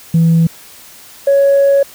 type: tone pair in turn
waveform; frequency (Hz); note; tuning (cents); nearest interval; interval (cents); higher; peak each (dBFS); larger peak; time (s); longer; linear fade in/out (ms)
sine; 165 / 556.6; E3 / C#5; +2 / +7; octave + major sixth; 2105; second; -5; neither; 0.14-0.47 / 1.27-1.83; second; 5
effects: tanh soft clip ceiling -4 dBFS + white hiss -38 dBFS RMS until 1.94 s